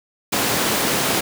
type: high-pass noise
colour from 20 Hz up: pink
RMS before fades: -20 dBFS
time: 0.32-1.21 s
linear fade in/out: 10 ms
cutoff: 180 Hz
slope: 12 dB/octave
effects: none